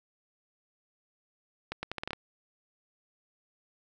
accelerating click train, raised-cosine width 0.3 ms, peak -18 dBFS, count 8, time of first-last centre 1.72-2.132 s, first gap 110 ms, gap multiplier 0.78, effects none

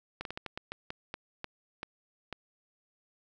slowing click train, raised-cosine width 0.3 ms, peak -21 dBFS, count 12, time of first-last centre 0.21-2.327 s, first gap 42 ms, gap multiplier 1.28, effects none

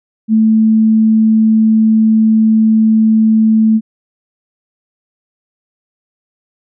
sine tone, 220 Hz, A3, in tune, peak -6 dBFS, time 0.28-3.81 s, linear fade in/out 50 ms, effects none

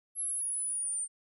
sine linear sweep, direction down, 11175 to 8870 Hz, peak -31 dBFS, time 0.15-1.08 s, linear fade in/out 50 ms, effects none

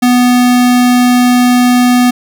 square tone, 246.9 Hz, B3, in tune, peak -6 dBFS, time 0.02-2.11 s, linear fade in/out 10 ms, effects none

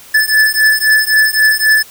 square beating tone pair, 1738 / 1741.8 Hz, A6 / A6, -22 / -18 cents, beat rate 3.8 Hz, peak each -12 dBFS, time 0.14-1.83 s, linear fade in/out 10 ms, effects white hiss -38 dBFS RMS until 1.9 s

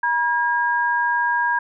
sine tone pair together, 958.3 / 1625 Hz, A#5 / G#6, +48 / -38 cents, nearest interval major sixth, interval 914 cents, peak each -20 dBFS, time 0.03-1.59 s, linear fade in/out 5 ms, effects none

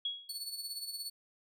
sine tone with exponential decay, 3322 Hz, G#7, in tune, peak -30 dBFS, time 0.05-0.38 s, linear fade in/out 5 ms, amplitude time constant 71 ms
sawtooth tone with tremolo, 4435 Hz, C#8, in tune, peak -34 dBFS, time 0.29-1.1 s, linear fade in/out 5 ms, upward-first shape sine, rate 17 Hz, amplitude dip 60%
effects none

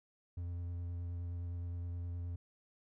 triangle tone with vibrato, 86.9 Hz, F2, 8 cents flat, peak -36 dBFS, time 0.37-2.36 s, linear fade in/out 5 ms, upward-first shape sine, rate 9.6 Hz, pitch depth 16 cents each way, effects none

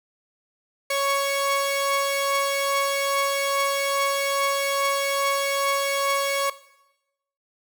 sawtooth tone pair together, 554.8 / 1112 Hz, C#5 / C#6, +1 / +5 cents, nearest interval octave, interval 1204 cents, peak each -20 dBFS, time 0.9-6.5 s, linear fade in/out 5 ms, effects noise-tail reverb RT60 0.9 s tail -17 dB re dry

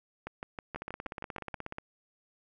two click trains, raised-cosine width 0.5 ms, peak -23 / -23 dBFS, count 9 / 18, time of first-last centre 0.27-1.542 / 0.76-1.784 s, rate 6.29 / 16.6 Hz, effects none

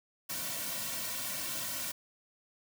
white noise with comb filter, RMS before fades -37 dBFS, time 0.29-1.92 s, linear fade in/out 10 ms, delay 2.4 ms, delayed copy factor -0.8, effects none

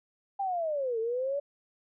sine linear two-way sweep, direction down then up, 805 to 440 to 578 Hz, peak -28 dBFS, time 0.39-1.4 s, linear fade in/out 10 ms, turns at 0.99 s, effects none

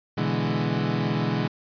30% pulse chord, E dominant seventh, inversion second, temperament equal, 123.47 / 146.83 / 164.81 / 207.7 Hz, B2 / D3 / E3 / G#3, 0 / 0 / 0 / 0 cents, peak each -26 dBFS, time 0.17-1.48 s, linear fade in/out 10 ms, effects resampled to 11025 Hz

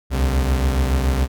40% pulse beating tone pair, 65 / 72.1 Hz, C2 / D2, -11 / -31 cents, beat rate 7.1 Hz, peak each -16 / -23 dBFS, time 0.1-1.28 s, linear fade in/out 50 ms, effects none

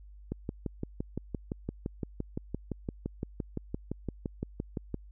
click train, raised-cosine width 3 ms, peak -20 dBFS, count 28, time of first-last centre 0.32-4.943 s, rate 5.84 Hz, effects added 50 Hz sine -48 dBFS peak until 5.11 s

